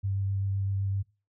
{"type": "tone with vibrato", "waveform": "sine", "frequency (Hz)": 98, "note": "G2", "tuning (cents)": 0, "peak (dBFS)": -26, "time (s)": [0.03, 1.03], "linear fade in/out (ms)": 20, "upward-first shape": "triangle", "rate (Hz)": 7.8, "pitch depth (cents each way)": 14, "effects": ["noise-tail reverb RT60 0.3 s tail -21 dB re dry"]}